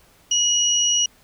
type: tone pair together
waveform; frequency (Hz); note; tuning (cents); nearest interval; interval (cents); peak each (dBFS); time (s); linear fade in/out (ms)
sine; 2905 / 5810; F#7 / F#8; -32 / -32; octave; 1200; -19; 0.31-1.06; 5
effects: pink hiss -55 dBFS RMS until 1.23 s